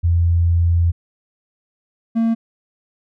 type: tone pair in turn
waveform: sine / triangle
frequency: 85.2 / 227.5 Hz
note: F2 / A#3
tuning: -42 / -42 cents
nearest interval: octave + perfect fourth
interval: 1700 cents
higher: second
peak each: -12 dBFS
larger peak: neither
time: 0.03-0.92 / 2.15-2.35 s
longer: first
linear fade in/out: 20 ms
effects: none